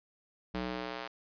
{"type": "tone with high-pass filter sweep", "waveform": "square", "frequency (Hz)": 61.74, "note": "B1", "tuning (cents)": 0, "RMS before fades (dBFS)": -38, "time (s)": [0.54, 1.08], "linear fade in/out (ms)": 10, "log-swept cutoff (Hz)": [150, 730], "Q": 0.74, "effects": ["resampled to 11025 Hz"]}